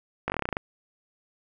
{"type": "slowing click train", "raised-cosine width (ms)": 0.5, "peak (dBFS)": -12, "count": 11, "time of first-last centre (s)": [0.28, 0.569], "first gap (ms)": 19, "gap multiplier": 1.09, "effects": []}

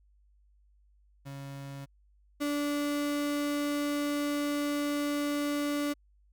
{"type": "tone pair in turn", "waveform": "35% pulse", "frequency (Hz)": [138.59, 290.4], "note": ["C#3", "D4"], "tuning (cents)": [0, -19], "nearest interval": "octave + minor second", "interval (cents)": 1281, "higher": "second", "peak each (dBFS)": [-38, -27], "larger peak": "second", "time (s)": [[1.25, 1.86], [2.4, 5.94]], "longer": "second", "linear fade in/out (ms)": 20, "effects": ["added 50 Hz sine -61 dBFS peak until 6.32 s"]}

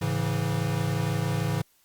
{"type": "chord", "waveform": "square", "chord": "A major", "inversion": "none", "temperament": "equal with one note detuned", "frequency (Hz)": [107.36, 138.59, 164.81], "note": ["A2", "C#3", "E3"], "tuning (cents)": [-42, 0, 0], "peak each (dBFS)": -30, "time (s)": [0.01, 1.62], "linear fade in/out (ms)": 10, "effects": ["white hiss -64 dBFS RMS until 1.84 s", "Opus 48 kbps"]}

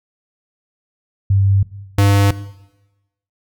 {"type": "tone pair in turn", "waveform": ["sine", "square"], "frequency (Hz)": [98.1, 100.16], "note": ["G2", "G2"], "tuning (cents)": [2, 38], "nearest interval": "unison", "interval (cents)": 36, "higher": "second", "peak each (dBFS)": -10, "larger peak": "neither", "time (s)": [[1.3, 1.63], [1.98, 2.31]], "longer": "neither", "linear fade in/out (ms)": 5, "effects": ["noise-tail reverb RT60 1.0 s tail -17 dB re dry"]}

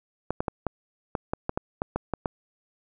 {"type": "clicks", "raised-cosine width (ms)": 1, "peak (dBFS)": -12, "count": 12, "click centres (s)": [0.306, 0.405, 0.482, 0.667, 1.152, 1.335, 1.494, 1.575, 1.819, 1.96, 2.137, 2.258], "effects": []}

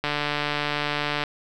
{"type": "click train", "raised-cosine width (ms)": 0.3, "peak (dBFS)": -9, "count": 177, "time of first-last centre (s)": [0.04, 1.237], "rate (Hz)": 147, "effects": []}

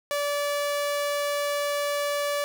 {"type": "tone", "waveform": "sawtooth", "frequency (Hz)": 578, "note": "D5", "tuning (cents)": -28, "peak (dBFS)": -21, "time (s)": [0.11, 2.44], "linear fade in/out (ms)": 0, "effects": []}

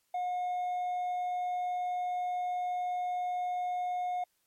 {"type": "tone with hard clipping", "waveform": "sine", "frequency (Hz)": 721, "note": "F#5", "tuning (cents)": -45, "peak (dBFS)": -31, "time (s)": [0.14, 4.24], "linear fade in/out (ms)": 5, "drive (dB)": 2, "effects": ["white hiss -75 dBFS RMS until 4.46 s", "MP3 64 kbps"]}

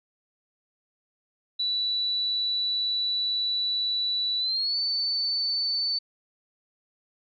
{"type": "tone with pitch glide", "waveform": "sine", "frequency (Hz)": [3951, 4512], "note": ["B7", "C#8"], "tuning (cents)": [0, 30], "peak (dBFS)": -24, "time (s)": [1.59, 5.99], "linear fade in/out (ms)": 10, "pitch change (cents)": 230, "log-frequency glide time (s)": [4.39, 4.77], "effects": []}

